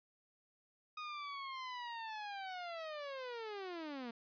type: linear sweep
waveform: sawtooth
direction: down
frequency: 1244.5 to 226.8 Hz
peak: -39 dBFS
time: 0.97-4.11 s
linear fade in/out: 5 ms
effects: resampled to 11025 Hz